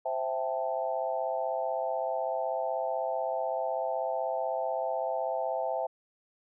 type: chord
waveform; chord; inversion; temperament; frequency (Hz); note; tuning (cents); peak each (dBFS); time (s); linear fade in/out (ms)
sine; A minor seventh; first; equal; 523.3 / 659.3 / 784 / 880; C5 / E5 / G5 / A5; 0 / 0 / 0 / 0; -34 / -32 / -35 / -37; 0.05-5.87; 10
effects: none